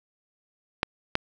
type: clicks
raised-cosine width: 0.3 ms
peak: -6 dBFS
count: 2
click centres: 0.831 / 1.154 s
effects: none